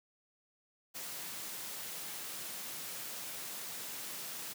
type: high-pass noise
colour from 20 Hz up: white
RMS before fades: -43 dBFS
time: 0.94-4.54 s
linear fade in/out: 20 ms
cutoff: 110 Hz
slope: 96 dB/octave
effects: none